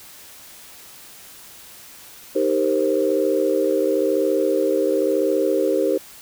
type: chord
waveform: sine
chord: C minor seventh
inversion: first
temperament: equal with one note detuned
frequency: 311.1 / 392 / 466.2 / 527.2 Hz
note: Eb4 / G4 / Bb4 / C5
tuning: 0 / 0 / 0 / +13 cents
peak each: -23 / -21 / -23 / -21 dBFS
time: 2.35-5.98 s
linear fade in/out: 10 ms
effects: tanh soft clip ceiling -6 dBFS + white hiss -43 dBFS RMS until 6.21 s